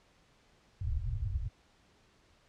white low-pass noise, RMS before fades -34 dBFS, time 0.81-1.49 s, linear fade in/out 5 ms, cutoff 120 Hz, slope 96 dB/octave, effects pink hiss -66 dBFS RMS until 2.48 s + low-pass 6000 Hz 12 dB/octave

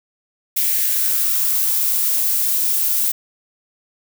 violet noise with high-pass filter sweep, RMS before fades -18 dBFS, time 0.56-3.12 s, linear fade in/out 10 ms, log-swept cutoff 2100 to 320 Hz, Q 2.4, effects none

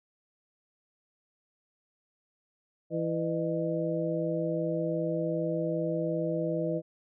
harmonic tone with a mistuned harmonic, 165.2 Hz, E3, 4 cents sharp, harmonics 1 / 2 / 3 / 4, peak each -33 / -33 / -33 / -33 dBFS, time 2.9-6.82 s, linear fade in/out 50 ms, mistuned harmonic 4, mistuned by -130 cents, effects none

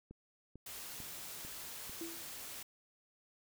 click train, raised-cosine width 3 ms, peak -38 dBFS, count 5, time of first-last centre 0.11-1.896 s, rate 2.24 Hz
white noise, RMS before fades -47 dBFS, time 0.66-2.63 s, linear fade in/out 5 ms
sine tone with exponential decay, 332.6 Hz, E4, 16 cents sharp, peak -38 dBFS, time 2.01-2.34 s, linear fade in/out 2 ms, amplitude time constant 70 ms
effects none

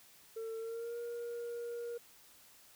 sine tone with pitch glide, 449.5 to 473.2 Hz, A4 to A#4, +37 to +26 cents, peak -36 dBFS, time 0.36-1.98 s, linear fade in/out 10 ms, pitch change +89 cents, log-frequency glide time 0.58-0.97 s, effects tanh soft clip ceiling -38 dBFS + white hiss -61 dBFS RMS until 2.75 s

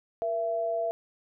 sine tone pair together, 472.6 / 668.4 Hz, A#4 / E5, +24 / +24 cents, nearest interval tritone, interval 600 cents, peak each -34 / -27 dBFS, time 0.22-0.91 s, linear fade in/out 0 ms, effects none

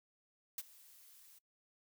blue noise with ADSR envelope, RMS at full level -39 dBFS, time 0.58-1.39 s, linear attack 4 ms, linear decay 34 ms, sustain -22 dB, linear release 11 ms, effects noise-tail reverb RT60 0.1 s tail -22 dB re dry

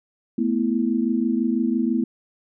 sine chord, A suspended second, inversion none, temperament equal with one note detuned, 220.9 / 246.9 / 329.6 Hz, A3 / B3 / E4, +7 / 0 / 0 cents, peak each -23 / -22 / -25 dBFS, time 0.38-2.04 s, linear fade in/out 5 ms, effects none

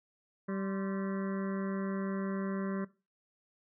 harmonic tone with a mistuned harmonic, 194.1 Hz, G3, 17 cents flat, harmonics 1 / 2 / 3 / 5 / 6 / 7 / 8 / 9 / 10, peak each -34 / -40 / -44 / -48 / -50 / -51 / -52 / -53 / -54 dBFS, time 0.48-2.85 s, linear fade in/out 10 ms, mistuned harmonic 5, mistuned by +120 cents, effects noise-tail reverb RT60 0.3 s tail -19 dB re dry

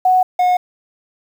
sine / triangle tone pair in turn, 740 / 724.4 Hz, F#5 / F#5, 0 / -37 cents, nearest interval unison, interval 37 cents, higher first, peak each -9 dBFS, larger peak neither, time 0.05-0.23 / 0.39-0.57 s, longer neither, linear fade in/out 5 ms, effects 7-bit

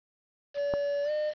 triangle tone with pitch glide, 572 to 606 Hz, D5 to D#5, -46 to -46 cents, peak -25 dBFS, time 0.54-1.34 s, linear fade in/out 50 ms, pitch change +100 cents, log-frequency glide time 1.03-1.11 s
click, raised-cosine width 1 ms, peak -17 dBFS, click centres 0.738 s
effects resampled to 11025 Hz + 8-bit

